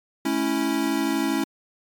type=chord; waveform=square; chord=A major; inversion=none; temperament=equal with one note detuned; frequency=216.5 / 277.2 / 329.6 Hz; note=A3 / C#4 / E4; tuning=-28 / 0 / 0 cents; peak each=-30 / -25 / -26 dBFS; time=0.25-1.44 s; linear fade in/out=5 ms; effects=MP3 96 kbps